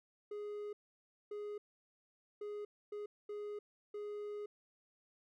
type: tone bursts at uneven times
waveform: triangle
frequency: 415.3 Hz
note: G#4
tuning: in tune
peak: -39 dBFS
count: 6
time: 0.31-0.73 / 1.31-1.58 / 2.41-2.65 / 2.92-3.06 / 3.29-3.59 / 3.94-4.46 s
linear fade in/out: 5 ms
effects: none